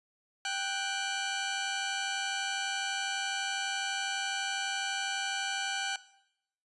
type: tone pair together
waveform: 15% pulse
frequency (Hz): 786 / 1480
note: G5 / F#6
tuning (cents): +4 / 0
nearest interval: major seventh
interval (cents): 1096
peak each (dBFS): -28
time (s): 0.45-5.96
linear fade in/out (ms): 2
effects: noise-tail reverb RT60 0.8 s tail -18 dB re dry + resampled to 24000 Hz